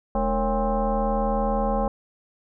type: tone with frequency modulation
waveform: sine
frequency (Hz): 294.3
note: D4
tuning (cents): +4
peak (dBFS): -20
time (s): 0.15-1.88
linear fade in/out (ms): 2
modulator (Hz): 254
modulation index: 2.6
effects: none